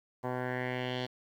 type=tone with low-pass filter sweep; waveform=10% pulse; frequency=126 Hz; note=B2; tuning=35 cents sharp; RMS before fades=-35 dBFS; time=0.23-1.07 s; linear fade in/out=20 ms; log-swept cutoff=1100 to 3900 Hz; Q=2.9; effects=10-bit